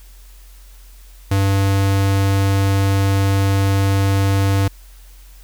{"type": "tone", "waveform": "square", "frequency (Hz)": 98, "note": "G2", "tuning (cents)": 0, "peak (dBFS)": -14, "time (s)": [1.31, 4.68], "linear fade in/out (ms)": 5, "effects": ["added 45 Hz sine -39 dBFS peak until 5.43 s", "white hiss -50 dBFS RMS until 5.43 s"]}